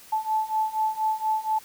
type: beating tone pair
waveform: sine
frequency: 869 / 873.2 Hz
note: A5 / A5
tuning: -22 / -13 cents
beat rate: 4.2 Hz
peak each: -27 / -25 dBFS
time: 0.12-1.59 s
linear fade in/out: 10 ms
effects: white hiss -49 dBFS RMS until 1.64 s